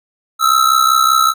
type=ring-modulated tone; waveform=square; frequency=1311 Hz; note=E6; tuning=10 cents flat; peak=-7 dBFS; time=0.39-1.34 s; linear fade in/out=50 ms; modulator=32.6 Hz; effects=none